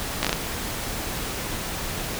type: slowing click train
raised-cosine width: 0.2 ms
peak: -4 dBFS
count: 5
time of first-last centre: 0.23-0.329 s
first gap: 16 ms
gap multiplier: 1.3
effects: pink hiss -30 dBFS RMS until 2.19 s